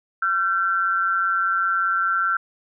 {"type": "tone pair together", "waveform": "sine", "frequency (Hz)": [1359, 1544], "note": ["F6", "G6"], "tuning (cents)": [-48, -27], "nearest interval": "major second", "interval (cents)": 221, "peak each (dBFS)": [-20, -23], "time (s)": [0.22, 2.37], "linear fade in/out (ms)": 5, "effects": []}